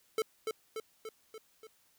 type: tone with echo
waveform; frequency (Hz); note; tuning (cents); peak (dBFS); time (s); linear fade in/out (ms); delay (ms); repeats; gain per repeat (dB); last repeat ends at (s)
square; 440; A4; 0; -29; 0.18-0.22; 2; 290; 5; -4; 1.67
effects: white hiss -69 dBFS RMS until 1.98 s